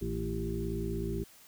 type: harmonic tone with a mistuned harmonic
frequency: 56.3 Hz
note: A1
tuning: 40 cents sharp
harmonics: 1 / 2 / 3 / 4 / 6 / 7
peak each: -37 / -40 / -39 / -40 / -39 / -38 dBFS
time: 0.01-1.24 s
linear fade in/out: 10 ms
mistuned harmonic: 3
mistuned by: -61 cents
effects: white hiss -57 dBFS RMS until 1.47 s